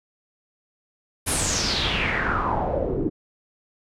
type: noise with low-pass filter sweep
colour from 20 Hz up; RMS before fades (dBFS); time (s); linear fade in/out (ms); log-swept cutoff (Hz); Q
pink; -24; 1.26-3.1; 20; 11000 to 310; 5.3
effects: none